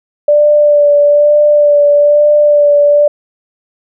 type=tone with vibrato; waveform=sine; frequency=587 Hz; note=D5; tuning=1 cent flat; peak=-4 dBFS; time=0.28-3.08 s; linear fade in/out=5 ms; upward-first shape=sine; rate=1.1 Hz; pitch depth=20 cents each way; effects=none